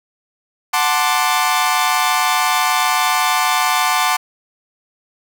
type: chord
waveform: sawtooth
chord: D dominant seventh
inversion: first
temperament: equal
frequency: 740 / 880 / 1046.5 / 1174.7 Hz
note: F#5 / A5 / C6 / D6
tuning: 0 / 0 / 0 / 0 cents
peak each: -16 dBFS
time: 0.73-4.17 s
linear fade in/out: 10 ms
effects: none